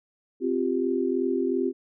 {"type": "chord", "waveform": "sine", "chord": "C suspended fourth", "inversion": "none", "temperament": "equal", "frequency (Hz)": [261.6, 349.2, 392], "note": ["C4", "F4", "G4"], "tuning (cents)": [0, 0, 0], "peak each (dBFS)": -27, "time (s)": [0.4, 1.73], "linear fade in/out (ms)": 50, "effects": []}